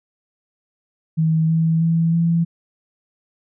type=tone with pitch steps; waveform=sine; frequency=160 / 162.51 / 165.07 / 167.66 Hz; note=D#3 / E3 / E3 / E3; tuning=+49 / -24 / +3 / +30 cents; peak=-14 dBFS; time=1.17-2.45 s; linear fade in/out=20 ms; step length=320 ms; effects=none